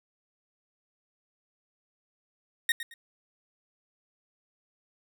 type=tone with echo; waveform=30% pulse; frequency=1858 Hz; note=A#6; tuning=6 cents flat; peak=-19 dBFS; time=2.69-2.72 s; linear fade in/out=2 ms; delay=110 ms; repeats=2; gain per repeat=-12 dB; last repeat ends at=2.94 s; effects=none